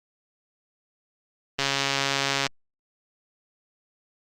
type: click train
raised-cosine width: 0.2 ms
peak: -6 dBFS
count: 122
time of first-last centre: 1.59-2.467 s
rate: 138 Hz
effects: Opus 24 kbps